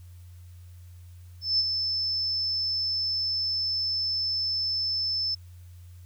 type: tone with ADSR envelope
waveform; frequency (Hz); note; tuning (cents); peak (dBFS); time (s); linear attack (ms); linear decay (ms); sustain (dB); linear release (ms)
sine; 5270; E8; -1; -19; 1.41-5.35; 180; 35; -6; 8
effects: added 88 Hz sine -44 dBFS peak until 6.05 s + white hiss -63 dBFS RMS until 6.05 s